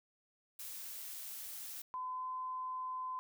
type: noise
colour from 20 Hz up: blue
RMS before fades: -46 dBFS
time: 0.59-1.82 s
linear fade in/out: 5 ms
type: tone with pitch glide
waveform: sine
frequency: 1017 to 1023.5 Hz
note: C6 to C6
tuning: -50 to -38 cents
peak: -38 dBFS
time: 1.94-3.19 s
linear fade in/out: 0 ms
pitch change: +12 cents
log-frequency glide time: 2.12-2.26 s
effects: none